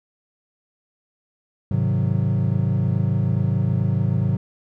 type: chord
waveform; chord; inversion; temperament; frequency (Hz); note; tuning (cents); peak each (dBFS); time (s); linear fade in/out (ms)
triangle; Ab dominant seventh; none; equal; 103.83 / 130.81 / 155.56 / 185; Ab2 / C3 / Eb3 / Gb3; 0 / 0 / 0 / 0; -20 / -20 / -24 / -23; 1.71-4.37; 5
effects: none